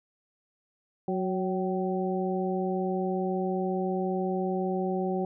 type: harmonic tone with a mistuned harmonic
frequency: 185.4 Hz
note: F#3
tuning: 4 cents sharp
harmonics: 1 / 2 / 3 / 4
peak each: -30 / -30 / -36 / -34 dBFS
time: 1.08-5.25 s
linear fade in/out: 2 ms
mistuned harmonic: 4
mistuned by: +51 cents
effects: none